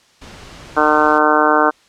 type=noise; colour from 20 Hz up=pink; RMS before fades=-37 dBFS; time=0.21-1.19 s; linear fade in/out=10 ms
type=harmonic tone; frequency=151.9 Hz; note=D#3; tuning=41 cents flat; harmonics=2 / 3 / 4 / 5 / 6 / 7 / 8 / 9 / 10; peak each=-19 / -19 / -19 / -19 / -19 / -19 / -19 / -19 / -19 dBFS; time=0.76-1.71 s; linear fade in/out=20 ms
effects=white hiss -52 dBFS RMS until 1.88 s + low-pass 6000 Hz 12 dB/octave